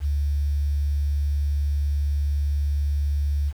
sine tone with quantisation, 72.1 Hz, D2, 31 cents flat, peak -20 dBFS, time 0-3.53 s, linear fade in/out 50 ms, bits 8, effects none

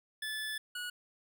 25% pulse tone pair in turn, 1735 / 1459 Hz, A6 / F#6, -25 / -25 cents, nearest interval minor third, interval 300 cents, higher first, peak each -32 / -34 dBFS, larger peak first, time 0.22-0.58 / 0.75-0.9 s, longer first, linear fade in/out 5 ms, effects none

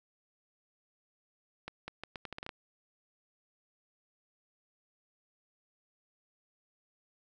accelerating click train, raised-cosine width 0.3 ms, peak -24 dBFS, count 10, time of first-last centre 1.68-2.492 s, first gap 200 ms, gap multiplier 0.78, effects none

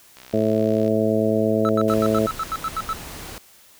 click train, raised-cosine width 0.2 ms, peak -25 dBFS, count 46, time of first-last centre 0.17-0.879 s, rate 63.5 Hz
harmonic tone, 108.9 Hz, A2, 17 cents flat, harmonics 1 / 2 / 3 / 4 / 5 / 6, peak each -28 / -22 / -25 / -23 / -25 / -24 dBFS, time 0.33-2.27 s, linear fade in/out 10 ms
triangle tone bursts, 1310 Hz, E6, 11 cents flat, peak -20 dBFS, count 11, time 1.65-2.93 s, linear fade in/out 0 ms, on 40 ms, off 84 ms
pink noise, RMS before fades -36 dBFS, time 1.88-3.38 s, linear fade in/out 0 ms
effects white hiss -51 dBFS RMS until 3.79 s

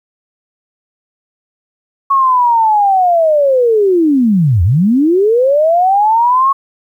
sine linear two-way sweep, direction down then up, 1108.7 to 79.7 to 1108.7 Hz, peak -7 dBFS, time 2.1-6.53 s, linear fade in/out 10 ms, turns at 4.63 s, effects 8-bit

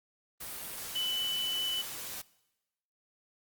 sine tone in noise, 2994 Hz, F#7, 20 cents sharp, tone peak -30 dBFS, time 0.95-1.82 s, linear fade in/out 10 ms, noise white, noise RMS -41 dBFS, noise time 0.4-2.22 s, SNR +8 dB, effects noise-tail reverb RT60 1.0 s tail -21 dB re dry + Opus 32 kbps

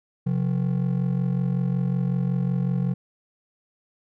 triangle ring-modulated tone, 155.56 Hz, D#3, in tune, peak -16 dBFS, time 0.26-2.94 s, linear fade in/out 10 ms, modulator 22.7 Hz, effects none

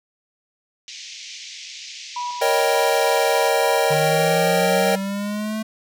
white band-pass noise, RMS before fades -37 dBFS, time 0.88-3.49 s, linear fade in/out 0 ms, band 2100 to 6400 Hz, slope 48 dB/octave
sine tone with tremolo, 976 Hz, B5, 21 cents flat, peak -24 dBFS, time 2.16-3.93 s, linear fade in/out 5 ms, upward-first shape square, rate 3.4 Hz, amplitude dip 35%
square chord, Eb dominant seventh, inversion second, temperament equal, 466.2 / 554.4 / 622.3 / 784 Hz, Bb4 / Db5 / Eb5 / G5, 0 / 0 / 0 / 0 cents, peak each -23 dBFS, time 2.41-4.96 s, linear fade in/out 10 ms
square linear sweep, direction up, 150 to 220 Hz, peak -24 dBFS, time 3.9-5.63 s, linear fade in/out 10 ms
effects none

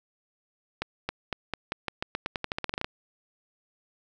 accelerating click train, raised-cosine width 0.3 ms, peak -13 dBFS, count 19, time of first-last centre 0.82-2.845 s, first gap 270 ms, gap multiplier 0.88, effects none

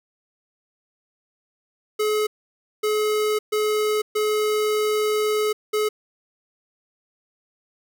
square tone bursts at uneven times, 425.8 Hz, G#4, 43 cents sharp, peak -20 dBFS, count 5, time 1.99-2.27 / 2.83-3.39 / 3.52-4.02 / 4.15-5.53 / 5.73-5.89 s, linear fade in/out 10 ms, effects none

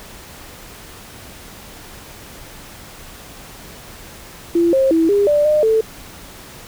sine tone with pitch steps, 340.1 / 534 / 326.5 / 404.9 / 589 / 606 / 442.5 Hz, F4 / C5 / E4 / G#4 / D5 / D#5 / A4, -46 / +35 / -17 / -44 / +5 / -46 / +10 cents, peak -11 dBFS, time 4.55-5.81 s, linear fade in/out 5 ms, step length 180 ms, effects pink hiss -38 dBFS RMS until 6.67 s

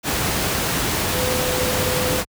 sine tone in noise, 505 Hz, B4, 39 cents sharp, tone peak -24 dBFS, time 1.1-2.23 s, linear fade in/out 50 ms, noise pink, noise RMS -21 dBFS, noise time 0.03-2.25 s, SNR -6 dB, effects high-pass 60 Hz 12 dB/octave

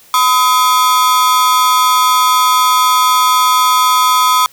45% pulse ring-modulated tone, 1140 Hz, C#6, 48 cents sharp, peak -5 dBFS, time 0.14-4.46 s, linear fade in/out 0 ms, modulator 128 Hz, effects white hiss -44 dBFS RMS until 4.52 s

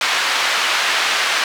pink band-pass noise, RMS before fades -18 dBFS, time 0.01-1.44 s, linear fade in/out 2 ms, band 1200 to 4200 Hz, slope 12 dB/octave, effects none

